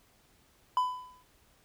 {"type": "tone with exponential decay", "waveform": "triangle", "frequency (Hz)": 1002, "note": "B5", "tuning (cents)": 25, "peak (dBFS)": -20, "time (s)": [0.77, 1.23], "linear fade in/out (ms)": 1, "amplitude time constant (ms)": 99, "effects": ["pink hiss -65 dBFS RMS until 1.64 s"]}